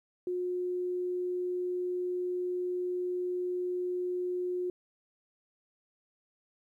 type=tone; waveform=sine; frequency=360 Hz; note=F#4; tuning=47 cents flat; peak=-30 dBFS; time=0.27-4.7 s; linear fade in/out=2 ms; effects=12-bit